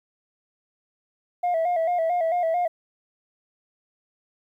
sine tone with vibrato, 681 Hz, F5, 44 cents flat, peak -18 dBFS, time 1.43-2.68 s, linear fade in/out 10 ms, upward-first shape square, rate 4.5 Hz, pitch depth 73 cents each way, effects tanh soft clip ceiling -19 dBFS + 10-bit

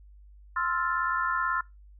sine chord, F major seventh, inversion second, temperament equal, 1046.5 / 1318.5 / 1396.9 / 1760 Hz, C6 / E6 / F6 / A6, 0 / 0 / 0 / 0 cents, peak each -30 / -31 / -30 / -34 dBFS, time 0.56-1.61 s, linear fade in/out 5 ms, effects noise-tail reverb RT60 0.2 s tail -22 dB re dry + added 50 Hz sine -49 dBFS peak until 1.99 s

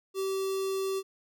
square tone with notch filter, 385.5 Hz, G4, 29 cents flat, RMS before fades -31 dBFS, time 0.14-1.03 s, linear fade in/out 50 ms, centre 1800 Hz, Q 1.1, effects none

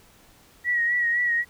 sine tone with vibrato, 1910 Hz, A#6, 42 cents sharp, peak -20 dBFS, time 0.64-1.45 s, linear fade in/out 50 ms, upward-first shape sine, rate 3.9 Hz, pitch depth 41 cents each way, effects pink hiss -55 dBFS RMS until 1.49 s

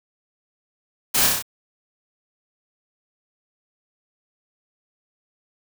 white noise with echo, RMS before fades -20 dBFS, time 1.14-1.27 s, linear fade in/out 10 ms, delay 31 ms, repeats 5, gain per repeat -2 dB, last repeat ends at 1.425 s, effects none

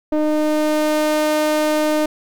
square ring-modulated tone, 152.6 Hz, D#3, 33 cents flat, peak -13 dBFS, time 0.12-2.06 s, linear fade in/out 5 ms, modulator 458 Hz, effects none

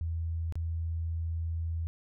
sine tone with dropouts, 82.4 Hz, E2, in tune, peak -30 dBFS, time 0.01-1.87 s, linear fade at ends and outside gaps 0 ms, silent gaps 0.524-0.555 s, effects none

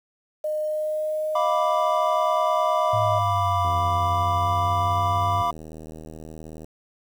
sine tone with pitch glide, 612 to 629.2 Hz, D#5 to D#5, -29 to +19 cents, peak -23 dBFS, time 0.44-3.19 s, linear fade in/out 5 ms, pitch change +48 cents, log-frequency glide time 0.61-2.33 s
triangle chord, B diminished, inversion second, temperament equal, 698.5 / 987.8 / 1174.7 Hz, F5 / B5 / D6, 0 / 0 / 0 cents, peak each -24 / -23 / -23 dBFS, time 1.35-5.51 s, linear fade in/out 5 ms
sine exponential two-way sweep, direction down then up, 110 to 89.1 to 96.6 Hz, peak -25 dBFS, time 2.93-5.42 s, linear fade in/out 5 ms, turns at 3.71 s
click train, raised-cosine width 2 ms, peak -27 dBFS, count 237, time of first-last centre 3.65-6.645 s, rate 78.8 Hz
effects 8-bit

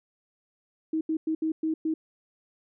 sine tone bursts at uneven times, 317.5 Hz, D#4, 35 cents sharp, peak -24 dBFS, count 6, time 0.93-1.01 / 1.09-1.17 / 1.27-1.35 / 1.42-1.52 / 1.63-1.74 / 1.85-1.94 s, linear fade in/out 5 ms, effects none

